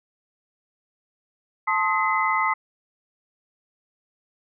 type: tone cluster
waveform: sine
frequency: 880 / 1057 / 1265 / 2039 Hz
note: A5 / C6 / D#6 / C7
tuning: 0 / +17 / +28 / -45 cents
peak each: -25 dBFS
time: 1.67-2.54 s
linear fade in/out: 10 ms
effects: none